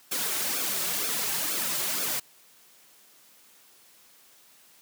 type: noise with flanger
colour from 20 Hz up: white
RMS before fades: -29 dBFS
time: 0.11-2.2 s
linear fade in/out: 10 ms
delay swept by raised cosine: 1 to 4.2 ms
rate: 2.1 Hz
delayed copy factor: -0.7
effects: white hiss -57 dBFS RMS until 4.81 s + high-pass 150 Hz 12 dB/octave